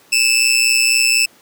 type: tone with amplitude modulation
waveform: 20% pulse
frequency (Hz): 2637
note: E7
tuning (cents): 0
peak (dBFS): -4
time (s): 0.12-1.26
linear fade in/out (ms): 10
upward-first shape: sine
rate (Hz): 124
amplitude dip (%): 70
effects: pink hiss -49 dBFS RMS until 1.41 s + high-pass 200 Hz 12 dB/octave